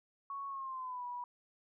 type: tone with pitch glide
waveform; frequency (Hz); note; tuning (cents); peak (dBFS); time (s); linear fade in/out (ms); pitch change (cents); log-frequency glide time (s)
sine; 1108.7 to 976.4; C#6 to B5; 0 to -20; -39; 0.3-1.24; 2; -220; 0.48-1.05
effects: none